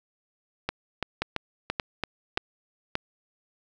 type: two click trains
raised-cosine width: 0.3 ms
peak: -10 / -11 dBFS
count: 4 / 6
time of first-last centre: 1.22-2.954 / 0.69-2.374 s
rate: 1.73 / 2.97 Hz
effects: none